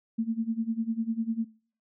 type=tone with tremolo; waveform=sine; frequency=226.3 Hz; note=A3; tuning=49 cents sharp; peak=-23 dBFS; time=0.18-1.45 s; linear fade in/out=10 ms; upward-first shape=sine; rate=10 Hz; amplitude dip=85%; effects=noise-tail reverb RT60 0.5 s tail -23 dB re dry